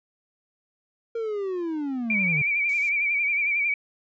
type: linear sweep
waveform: triangle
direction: down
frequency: 466.2 to 140 Hz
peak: -24 dBFS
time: 1.15-2.42 s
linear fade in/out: 5 ms
type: tone with vibrato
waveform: sine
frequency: 2323 Hz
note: D7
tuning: 20 cents flat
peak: -21 dBFS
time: 2.1-3.74 s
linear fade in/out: 2 ms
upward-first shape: sine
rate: 11 Hz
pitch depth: 61 cents each way
type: noise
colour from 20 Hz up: violet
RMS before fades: -37 dBFS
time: 2.69-2.89 s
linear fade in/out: 0 ms
effects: resampled to 16000 Hz